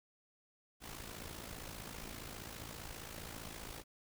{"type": "noise with amplitude modulation", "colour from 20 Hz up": "pink", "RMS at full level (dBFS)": -45, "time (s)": [0.8, 3.84], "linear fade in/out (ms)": 50, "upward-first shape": "sine", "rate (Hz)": 55.1, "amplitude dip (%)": 65, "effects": []}